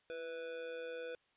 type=tone with amplitude modulation; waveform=square; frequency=493.9 Hz; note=B4; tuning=in tune; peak=-40 dBFS; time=0.1-1.15 s; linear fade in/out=0 ms; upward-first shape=sine; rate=158 Hz; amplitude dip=55%; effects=white hiss -74 dBFS RMS until 1.36 s + resampled to 8000 Hz